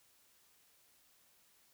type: silence
effects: white hiss -69 dBFS RMS until 1.73 s